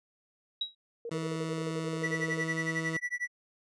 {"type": "tone with exponential decay", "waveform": "sine", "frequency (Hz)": 3848, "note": "B7", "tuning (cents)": -46, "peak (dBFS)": -26, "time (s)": [0.61, 0.75], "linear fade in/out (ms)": 5, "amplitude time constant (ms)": 29}
{"type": "tone bursts", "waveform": "sine", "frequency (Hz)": 466.2, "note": "A#4", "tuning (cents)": 0, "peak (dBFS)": -35, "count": 16, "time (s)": [1.05, 2.414], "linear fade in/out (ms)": 2, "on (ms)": 44, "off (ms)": 44}
{"type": "tone", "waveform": "20% pulse", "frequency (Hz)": 161.8, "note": "E3", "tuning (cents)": -32, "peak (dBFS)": -28, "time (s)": [1.11, 2.97], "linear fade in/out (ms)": 5}
{"type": "tone with tremolo", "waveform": "triangle", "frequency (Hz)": 1957, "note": "B6", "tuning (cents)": -16, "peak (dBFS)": -27, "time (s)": [2.03, 3.28], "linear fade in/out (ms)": 10, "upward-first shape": "sine", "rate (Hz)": 11, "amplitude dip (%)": 100}
{"effects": ["resampled to 22050 Hz"]}